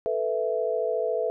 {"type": "chord", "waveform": "sine", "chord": "A suspended second", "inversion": "none", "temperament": "equal", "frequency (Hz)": [440, 493.9, 659.3], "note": ["A4", "B4", "E5"], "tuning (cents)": [0, 0, 0], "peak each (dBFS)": -28, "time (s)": [0.06, 1.3], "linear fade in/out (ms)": 0, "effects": []}